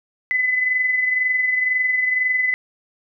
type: tone pair together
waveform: sine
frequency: 2011 / 2033 Hz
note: B6 / B6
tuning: +31 / +50 cents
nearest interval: unison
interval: 19 cents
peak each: -17 / -27 dBFS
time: 0.31-2.54 s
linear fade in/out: 0 ms
effects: none